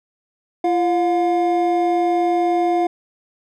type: tone pair together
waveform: triangle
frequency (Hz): 342 / 713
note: F4 / F5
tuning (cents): -36 / +36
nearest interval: octave + minor second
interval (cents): 1272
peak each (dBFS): -16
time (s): 0.64-2.87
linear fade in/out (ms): 5
effects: none